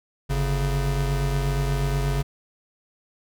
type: tone pair together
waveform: square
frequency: 48.86 / 138.2 Hz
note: G1 / C#3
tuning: -5 / -5 cents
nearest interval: octave + tritone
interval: 1800 cents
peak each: -25 dBFS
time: 0.29-2.23 s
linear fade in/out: 20 ms
effects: none